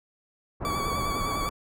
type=low-pass noise; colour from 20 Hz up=pink; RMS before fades=-32 dBFS; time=0.6-1.5 s; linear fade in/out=20 ms; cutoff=1300 Hz; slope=24 dB/octave
type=tone with vibrato; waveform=40% pulse; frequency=1139 Hz; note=C#6; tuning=47 cents sharp; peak=-28 dBFS; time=0.65-1.49 s; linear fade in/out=0 ms; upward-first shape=square; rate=9.9 Hz; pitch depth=23 cents each way
effects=none